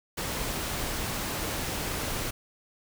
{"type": "noise", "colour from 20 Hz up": "pink", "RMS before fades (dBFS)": -32, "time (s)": [0.17, 2.31], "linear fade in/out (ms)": 10, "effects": []}